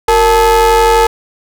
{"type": "ring-modulated tone", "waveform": "square", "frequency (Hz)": 207.7, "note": "G#3", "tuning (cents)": 0, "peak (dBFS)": -4, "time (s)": [0.08, 1.07], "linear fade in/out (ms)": 5, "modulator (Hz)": 669, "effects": []}